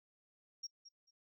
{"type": "tone with echo", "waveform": "sine", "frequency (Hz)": 5590, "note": "F8", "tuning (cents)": 1, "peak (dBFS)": -40, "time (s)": [0.63, 0.67], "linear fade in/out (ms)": 10, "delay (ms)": 220, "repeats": 2, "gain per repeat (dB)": -14, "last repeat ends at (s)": 1.11, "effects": ["noise-tail reverb RT60 0.1 s tail -26 dB re dry", "tanh soft clip ceiling -36 dBFS"]}